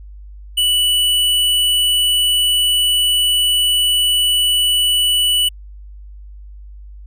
square tone, 2960 Hz, F#7, in tune, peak -13 dBFS, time 0.57-5.49 s, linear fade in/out 10 ms, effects added 50 Hz sine -33 dBFS peak until 7.06 s

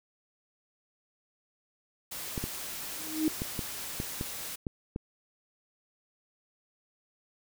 white noise, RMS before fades -39 dBFS, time 2.11-4.56 s, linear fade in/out 10 ms
clicks, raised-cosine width 3 ms, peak -20 dBFS, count 8, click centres 2.378 / 2.44 / 3.419 / 3.592 / 4.001 / 4.211 / 4.668 / 4.961 s
sine tone with exponential growth, 312.6 Hz, D#4, 8 cents sharp, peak -21 dBFS, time 2.92-3.28 s, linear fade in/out 0 ms, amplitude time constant 78 ms
effects none

